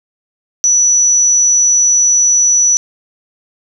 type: tone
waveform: sine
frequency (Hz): 5920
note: F#8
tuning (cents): 0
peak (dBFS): -7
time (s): 0.64-2.77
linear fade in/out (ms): 0
effects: none